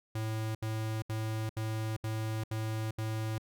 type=tone bursts; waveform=square; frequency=110 Hz; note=A2; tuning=in tune; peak=-33 dBFS; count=7; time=0.15-3.382 s; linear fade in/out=5 ms; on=400 ms; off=72 ms; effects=none